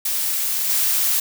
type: noise with level steps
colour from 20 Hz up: blue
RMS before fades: -22 / -19 dBFS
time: 0.05-1.2 s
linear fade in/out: 5 ms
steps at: 0.69 s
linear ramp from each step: 10 ms
effects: none